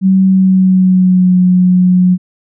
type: tone with pitch glide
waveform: sine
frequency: 190.2 to 181.82 Hz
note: F#3 to F#3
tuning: +48 to -30 cents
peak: -5 dBFS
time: 0.01-2.18 s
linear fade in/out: 50 ms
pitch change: -78 cents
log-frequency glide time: 0.25-1.37 s
effects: none